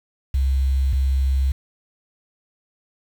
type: tone pair in turn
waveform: sine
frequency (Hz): 66.7 / 66.7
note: C2 / C2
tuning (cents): +34 / +34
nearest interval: unison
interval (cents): 0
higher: neither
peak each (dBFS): -16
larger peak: neither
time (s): 0.34-0.93 / 0.93-1.52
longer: neither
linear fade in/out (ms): 5
effects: 7-bit